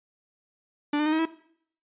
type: tone with pitch steps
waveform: 45% pulse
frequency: 293.3 / 301 / 309 / 317.1 / 325.4 Hz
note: D4 / D4 / D#4 / D#4 / E4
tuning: -2 / +43 / -12 / +33 / -22 cents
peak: -22 dBFS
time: 0.93-1.255 s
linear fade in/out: 5 ms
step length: 65 ms
effects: noise-tail reverb RT60 0.6 s tail -17 dB re dry + resampled to 8000 Hz